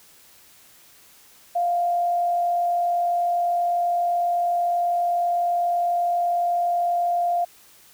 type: tone with frequency modulation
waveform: sine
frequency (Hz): 698.5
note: F5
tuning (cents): 0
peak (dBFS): -19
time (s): 1.55-7.45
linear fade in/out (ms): 10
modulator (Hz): 47.9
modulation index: 0.26
effects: white hiss -52 dBFS RMS until 7.93 s